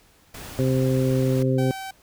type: noise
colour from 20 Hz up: pink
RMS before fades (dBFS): -38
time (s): 0.34-1.43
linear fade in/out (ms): 5
type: harmonic tone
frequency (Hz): 130.6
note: C3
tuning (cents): -3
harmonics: 1 / 2 / 3 / 4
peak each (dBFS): -21 / -24 / -26 / -27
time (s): 0.59-1.71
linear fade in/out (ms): 0
type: tone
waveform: sawtooth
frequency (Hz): 770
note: G5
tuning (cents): -31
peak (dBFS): -28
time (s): 1.58-1.91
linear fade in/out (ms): 5
effects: pink hiss -57 dBFS RMS until 2.02 s